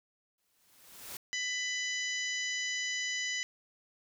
white noise with exponential growth, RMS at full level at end -41 dBFS, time 0.38-1.17 s, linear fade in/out 2 ms, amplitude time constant 170 ms
harmonic tone, 996 Hz, B5, 14 cents sharp, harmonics 2 / 3 / 4 / 5 / 6 / 7, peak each -35 / -39 / -44 / -44 / -41 / -43 dBFS, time 1.33-3.43 s, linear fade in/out 0 ms
effects none

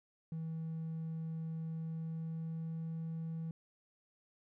triangle tone with pitch glide, 161.6 to 162.82 Hz, E3 to E3, -34 to -21 cents, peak -35 dBFS, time 0.32-3.51 s, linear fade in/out 2 ms, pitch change +13 cents, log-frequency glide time 1.62-2.92 s, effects tanh soft clip ceiling -33 dBFS

